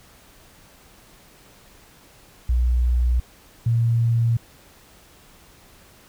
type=tone pair in turn; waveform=sine; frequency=60.8 / 116.24 Hz; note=B1 / A#2; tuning=-26 / -4 cents; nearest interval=major seventh; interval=1122 cents; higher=second; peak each=-16 dBFS; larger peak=neither; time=2.49-3.2 / 3.66-4.37 s; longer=neither; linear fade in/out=5 ms; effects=pink hiss -51 dBFS RMS until 6.08 s